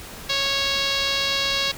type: tone with low-pass filter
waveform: 5% pulse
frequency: 552 Hz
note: C#5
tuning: 7 cents flat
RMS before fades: -23 dBFS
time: 0.29-1.72 s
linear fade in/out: 10 ms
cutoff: 4200 Hz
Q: 2.3
effects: pink hiss -38 dBFS RMS until 1.77 s